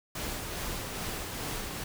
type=noise with tremolo; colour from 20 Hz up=pink; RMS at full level=-35 dBFS; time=0.15-1.84 s; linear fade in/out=5 ms; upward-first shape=sine; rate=2.4 Hz; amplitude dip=30%; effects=none